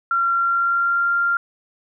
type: tone with pitch glide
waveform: sine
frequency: 1372 to 1390.3 Hz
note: F6 to F6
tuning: -31 to -8 cents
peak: -16 dBFS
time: 0.11-1.37 s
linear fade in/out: 2 ms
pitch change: +23 cents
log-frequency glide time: 0.32-1.14 s
effects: none